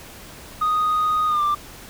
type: tone with pitch glide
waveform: sine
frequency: 1243 to 1182.8 Hz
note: D#6 to D6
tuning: -2 to +12 cents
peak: -15 dBFS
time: 0.61-1.55 s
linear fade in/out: 10 ms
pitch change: -86 cents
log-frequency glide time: 1.27-1.42 s
effects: tanh soft clip ceiling -16 dBFS + pink hiss -41 dBFS RMS until 1.89 s